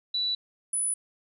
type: tone pair in turn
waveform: sine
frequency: 3951 / 9956 Hz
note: B7 / D#9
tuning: 0 / 0 cents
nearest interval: octave + major third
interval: 1600 cents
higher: second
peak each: -25 dBFS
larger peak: neither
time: 0.14-0.35 / 0.73-0.94 s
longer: neither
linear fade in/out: 5 ms
effects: none